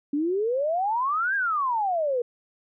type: exponential two-way sweep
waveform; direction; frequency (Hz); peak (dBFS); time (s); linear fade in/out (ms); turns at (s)
sine; up then down; 279 to 1647 to 468.5; -22; 0.13-2.22; 5; 1.35
effects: none